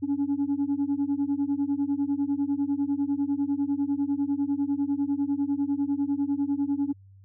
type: beating tone pair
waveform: sine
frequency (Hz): 277.3 / 287.3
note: C#4 / D4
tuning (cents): +1 / -38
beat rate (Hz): 10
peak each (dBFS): -25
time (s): 0.02-6.93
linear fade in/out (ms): 20
effects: tanh soft clip ceiling -20 dBFS + added 97 Hz sine -49 dBFS peak until 7.24 s